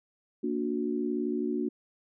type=chord; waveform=sine; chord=Bb augmented; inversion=none; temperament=just; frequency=233.1 / 291.4 / 364.2 Hz; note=Bb3 / D4 / F#4; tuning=0 / -13 / -27 cents; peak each=-32 dBFS; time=0.43-1.69 s; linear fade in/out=10 ms; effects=none